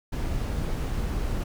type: noise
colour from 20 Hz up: brown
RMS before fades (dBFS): -28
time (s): 0.12-1.44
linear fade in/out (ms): 10
effects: none